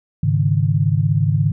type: chord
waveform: sine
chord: Ab suspended fourth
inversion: none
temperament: equal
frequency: 103.83 / 138.59 / 155.56 Hz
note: Ab2 / Db3 / Eb3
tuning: 0 / 0 / 0 cents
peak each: -18 dBFS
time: 0.23-1.52 s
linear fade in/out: 5 ms
effects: none